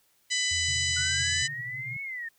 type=harmonic tone; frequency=997 Hz; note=B5; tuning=16 cents sharp; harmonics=2 / 3 / 4 / 5 / 6 / 7 / 8; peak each=-30 / -32 / -33 / -34 / -35 / -35 / -36 dBFS; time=0.3-1.48 s; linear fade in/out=20 ms
type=tone with vibrato; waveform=sine; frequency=82.41 Hz; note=E2; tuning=in tune; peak=-36 dBFS; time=0.51-1.43 s; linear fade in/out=5 ms; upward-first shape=square; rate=7.1 Hz; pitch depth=13 cents each way
type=band-pass noise; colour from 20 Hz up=pink; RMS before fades=-43 dBFS; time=0.68-1.97 s; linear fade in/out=5 ms; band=120 to 140 Hz; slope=96 dB/octave
type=linear two-way sweep; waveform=sine; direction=up then down; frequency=1450 to 2217 to 1794 Hz; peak=-33 dBFS; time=0.96-2.29 s; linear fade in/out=10 ms; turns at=2.02 s
effects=white hiss -67 dBFS RMS until 2.38 s